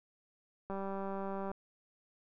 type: click train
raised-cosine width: 1 ms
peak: -27 dBFS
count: 160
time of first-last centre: 0.7-1.515 s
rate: 195 Hz
effects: none